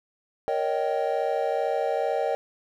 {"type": "chord", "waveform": "triangle", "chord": "Eb dominant seventh", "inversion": "second", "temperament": "just", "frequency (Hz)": [466.7, 560, 622.3, 777.8], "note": ["Bb4", "Db5", "Eb5", "G5"], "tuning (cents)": [2, 18, 0, -14], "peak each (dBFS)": -27, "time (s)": [0.48, 2.35], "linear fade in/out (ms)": 0, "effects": []}